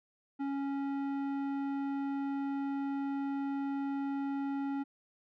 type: tone with low-pass filter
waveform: square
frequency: 277.2 Hz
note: C#4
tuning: in tune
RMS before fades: -35 dBFS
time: 0.39-4.84 s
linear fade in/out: 20 ms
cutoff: 1300 Hz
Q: 0.65
effects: none